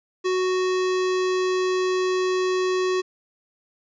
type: tone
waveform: square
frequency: 370 Hz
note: F#4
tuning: in tune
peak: -21 dBFS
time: 0.24-3.02 s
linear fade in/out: 20 ms
effects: resampled to 16000 Hz + 10-bit